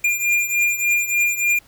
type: beating tone pair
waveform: square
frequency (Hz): 2400 / 2403.4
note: D7 / D7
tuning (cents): +37 / +39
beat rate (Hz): 3.4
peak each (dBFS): -19 / -23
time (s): 0.04-1.59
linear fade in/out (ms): 5
effects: pink hiss -52 dBFS RMS until 1.67 s